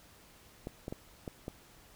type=clicks; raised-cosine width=2 ms; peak=-25 dBFS; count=5; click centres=0.671 / 0.881 / 0.925 / 1.278 / 1.481 s; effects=pink hiss -59 dBFS RMS until 1.95 s